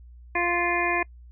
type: harmonic tone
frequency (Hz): 348.3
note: F4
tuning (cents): -5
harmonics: 1 / 2 / 3 / 5 / 6 / 7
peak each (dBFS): -29 / -29 / -29 / -29 / -29 / -29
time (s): 0.35-1.03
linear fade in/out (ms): 5
effects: noise-tail reverb RT60 0.1 s tail -26 dB re dry + added 60 Hz sine -44 dBFS peak until 1.31 s